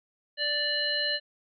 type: harmonic tone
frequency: 587.3 Hz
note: D5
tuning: in tune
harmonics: 1 / 3 / 5 / 7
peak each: -35 / -31 / -32 / -29 dBFS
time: 0.37-1.2 s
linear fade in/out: 50 ms
effects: none